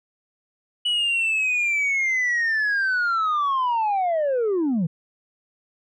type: linear sweep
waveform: sine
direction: down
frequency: 2955 to 150 Hz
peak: -17 dBFS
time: 0.85-4.87 s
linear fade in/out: 10 ms
effects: tanh soft clip ceiling -18 dBFS